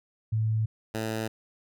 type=tone pair in turn; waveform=sine / 10% pulse; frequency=110 / 110.83 Hz; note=A2 / A2; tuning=0 / +13 cents; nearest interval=unison; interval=13 cents; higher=second; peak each=-23 / -21 dBFS; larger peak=second; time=0.32-0.66 / 0.94-1.28 s; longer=neither; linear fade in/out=10 ms; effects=none